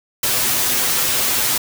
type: noise with comb filter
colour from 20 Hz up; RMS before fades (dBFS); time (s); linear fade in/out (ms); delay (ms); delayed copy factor
white; -18; 0.23-1.58; 5; 8; +1
effects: none